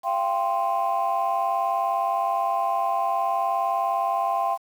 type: chord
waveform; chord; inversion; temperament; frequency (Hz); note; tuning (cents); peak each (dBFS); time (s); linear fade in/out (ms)
sine; F suspended second; none; equal with one note detuned; 684.5 / 784 / 1046.5; F5 / G5 / C6; -35 / 0 / 0; -25 / -24 / -25; 0.03-4.58; 50
effects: tanh soft clip ceiling -15 dBFS + 8-bit